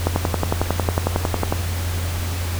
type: click train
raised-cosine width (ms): 1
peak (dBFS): -4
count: 17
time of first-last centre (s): 0.07-1.525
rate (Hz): 11
effects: added 87 Hz sine -22 dBFS peak until 2.59 s + pink hiss -30 dBFS RMS until 2.59 s